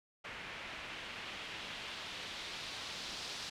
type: noise with low-pass filter sweep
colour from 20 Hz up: white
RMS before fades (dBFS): -45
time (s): 0.24-3.5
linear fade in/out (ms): 10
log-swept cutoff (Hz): 2300 to 4600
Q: 1.6
effects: none